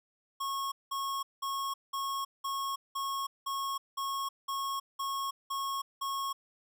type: tone bursts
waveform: square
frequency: 1094 Hz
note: C#6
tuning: 23 cents flat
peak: -33 dBFS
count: 12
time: 0.4-6.33 s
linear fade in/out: 10 ms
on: 320 ms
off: 190 ms
effects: none